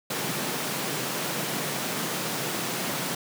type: high-pass noise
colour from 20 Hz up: pink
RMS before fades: -30 dBFS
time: 0.1-3.15 s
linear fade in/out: 5 ms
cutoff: 130 Hz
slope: 48 dB/octave
effects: none